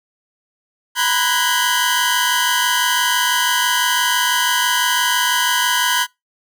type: tone cluster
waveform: sawtooth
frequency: 958 / 1004 / 1483 / 1639 / 3071 Hz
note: A#5 / B5 / F#6 / G#6 / G7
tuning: +47 / +28 / +4 / -23 / -36 cents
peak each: -18 dBFS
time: 0.95-6.07 s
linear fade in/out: 50 ms
effects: noise-tail reverb RT60 0.2 s tail -24 dB re dry